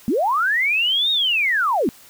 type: linear two-way sweep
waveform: sine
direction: up then down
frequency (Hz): 198.9 to 3778 to 198.9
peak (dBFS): -16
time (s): 0.08-1.89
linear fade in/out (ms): 0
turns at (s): 1.11
effects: white hiss -47 dBFS RMS until 2.09 s